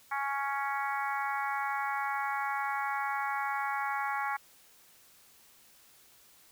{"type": "harmonic tone", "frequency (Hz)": 277.8, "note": "C#4", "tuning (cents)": 4, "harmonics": [3, 4, 5, 6, 7, 8], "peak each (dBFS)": [-34, -36, -38, -40, -41, -42], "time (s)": [0.11, 4.37], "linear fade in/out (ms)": 10, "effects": ["white hiss -60 dBFS RMS until 6.51 s"]}